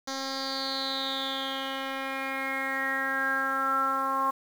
10% pulse tone with low-pass filter sweep, 268.7 Hz, C4, 46 cents sharp, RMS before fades -30 dBFS, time 0.07-4.31 s, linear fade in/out 10 ms, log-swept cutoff 5500 to 1100 Hz, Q 8.5, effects 8-bit

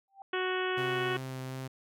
sine tone with exponential growth, 784 Hz, G5, in tune, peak -40 dBFS, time 0.08-0.22 s, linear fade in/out 1 ms, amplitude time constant 29 ms
harmonic tone, 370 Hz, F#4, in tune, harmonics 1 / 2 / 3 / 4 / 5 / 6 / 7 / 8 / 9, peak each -32 / -40 / -38 / -37 / -39 / -45 / -42 / -42 / -46 dBFS, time 0.33-1.17 s, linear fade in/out 5 ms
sawtooth tone with vibrato, 130.81 Hz, C3, in tune, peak -33 dBFS, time 0.77-1.68 s, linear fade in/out 10 ms, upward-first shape sine, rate 2.7 Hz, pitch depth 9 cents each way
effects none

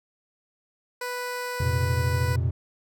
15% pulse tone, 493.9 Hz, B4, in tune, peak -23 dBFS, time 1.01-2.36 s, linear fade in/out 5 ms
triangle chord, F suspended fourth, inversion none, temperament equal with one note detuned, 87.31 / 116.54 / 129.31 Hz, F2 / Bb2 / C3, 0 / 0 / -20 cents, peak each -23 / -25 / -26 dBFS, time 1.6-2.51 s, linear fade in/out 5 ms
effects none

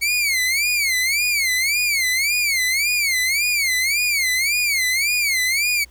sawtooth tone with vibrato, 2217 Hz, C#7, in tune, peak -14 dBFS, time 0.01-5.85 s, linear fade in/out 20 ms, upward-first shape sine, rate 1.8 Hz, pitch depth 180 cents each way, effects added 60 Hz sine -46 dBFS peak until 5.9 s + pink hiss -56 dBFS RMS until 5.9 s

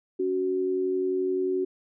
sine tone pair together, 280.6 / 372.1 Hz, C#4 / F#4, +21 / +10 cents, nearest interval perfect fourth, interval 489 cents, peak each -32 / -24 dBFS, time 0.19-1.65 s, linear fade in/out 10 ms, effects none

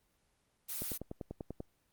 blue noise, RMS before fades -39 dBFS, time 0.68-0.98 s, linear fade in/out 20 ms
click train, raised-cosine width 2 ms, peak -27 dBFS, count 9, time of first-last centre 0.82-1.604 s, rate 10.2 Hz
effects pink hiss -75 dBFS RMS until 1.92 s + Opus 24 kbps

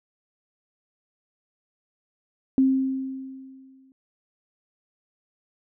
sine tone with exponential decay, 265 Hz, C4, 22 cents sharp, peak -14 dBFS, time 2.58-3.92 s, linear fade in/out 1 ms, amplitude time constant 290 ms, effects none

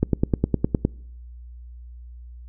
click train, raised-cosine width 3 ms, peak -5 dBFS, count 9, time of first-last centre 0.03-0.851 s, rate 9.75 Hz, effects noise-tail reverb RT60 0.7 s tail -26 dB re dry + added 60 Hz sine -38 dBFS peak until 2.48 s

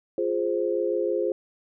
sine chord, F minor, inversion none, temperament equal, 349.2 / 415.3 / 523.3 Hz, F4 / Ab4 / C5, 0 / 0 / 0 cents, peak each -27 dBFS, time 0.18-1.32 s, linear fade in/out 2 ms, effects none

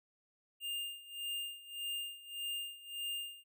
square tone with tremolo, 2808 Hz, F7, 9 cents sharp, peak -37 dBFS, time 0.6-3.44 s, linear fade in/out 50 ms, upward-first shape sine, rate 1.7 Hz, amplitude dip 85%, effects none

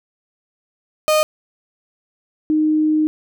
35% pulse / sine tone pair in turn, 616 / 308.6 Hz, D#5 / D#4, -17 / -14 cents, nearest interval octave, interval 1197 cents, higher first, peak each -11 / -13 dBFS, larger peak first, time 1.08-1.23 / 2.5-3.07 s, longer second, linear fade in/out 0 ms, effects none

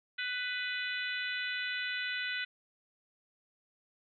harmonic tone, 497.1 Hz, B4, 11 cents sharp, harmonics 3 / 4 / 5 / 6 / 7 / 8, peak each -37 / -39 / -41 / -43 / -44 / -45 dBFS, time 0.18-2.45 s, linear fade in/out 10 ms, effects none

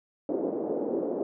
pink band-pass noise, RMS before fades -30 dBFS, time 0.29-1.23 s, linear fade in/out 2 ms, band 300 to 520 Hz, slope 24 dB/octave, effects none

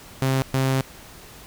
sawtooth tone bursts at uneven times, 132.9 Hz, C3, 27 cents sharp, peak -15 dBFS, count 2, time 0.22-0.42 / 0.54-0.81 s, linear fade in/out 0 ms, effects pink hiss -44 dBFS RMS until 1.46 s

